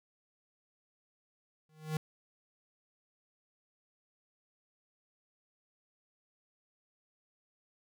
square tone with exponential growth, 155.56 Hz, D#3, in tune, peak -29 dBFS, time 1.69-1.97 s, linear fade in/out 2 ms, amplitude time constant 59 ms, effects none

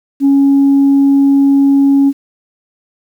sine tone, 277.2 Hz, C#4, in tune, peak -4 dBFS, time 0.2-2.13 s, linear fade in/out 50 ms, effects tanh soft clip ceiling -3 dBFS + 7-bit

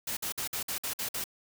white noise bursts, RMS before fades -34 dBFS, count 8, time 0.07-1.241 s, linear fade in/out 5 ms, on 100 ms, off 53 ms, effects none

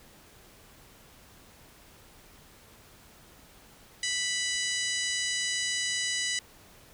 harmonic tone with a mistuned harmonic, 987.8 Hz, B5, in tune, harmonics 2 / 3 / 4 / 5 / 6 / 7 / 8 / 9, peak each -33 / -35 / -36 / -37 / -38 / -38 / -39 / -40 dBFS, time 4.03-6.39 s, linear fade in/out 2 ms, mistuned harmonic 7, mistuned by -55 cents, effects pink hiss -55 dBFS RMS until 6.93 s

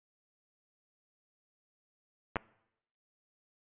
clicks, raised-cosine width 0.5 ms, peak -16 dBFS, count 2, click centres 2.358 / 2.367 s, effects noise-tail reverb RT60 0.8 s tail -22 dB re dry + resampled to 8000 Hz

